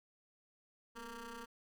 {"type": "ring-modulated tone", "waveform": "15% pulse", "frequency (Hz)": 228.5, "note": "A#3", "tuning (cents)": -34, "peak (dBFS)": -37, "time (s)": [0.95, 1.46], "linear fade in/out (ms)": 20, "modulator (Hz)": 701, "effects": []}